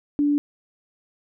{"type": "tone", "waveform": "sine", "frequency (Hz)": 290.6, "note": "D4", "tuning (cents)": -18, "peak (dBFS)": -17, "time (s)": [0.19, 0.38], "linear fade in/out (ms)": 0, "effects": []}